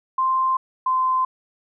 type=tone pair in turn; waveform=sine; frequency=1046 / 1034 Hz; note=C6 / C6; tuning=-1 / -21 cents; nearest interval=unison; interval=20 cents; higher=first; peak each=-17 dBFS; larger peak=neither; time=0.18-0.57 / 0.86-1.25 s; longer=neither; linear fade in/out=5 ms; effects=none